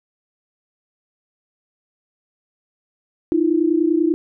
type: tone pair together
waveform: sine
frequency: 311.1 / 341.3 Hz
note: D#4 / F4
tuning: 0 / -40 cents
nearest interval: major second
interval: 160 cents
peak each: -17 dBFS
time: 3.32-4.14 s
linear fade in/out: 0 ms
effects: none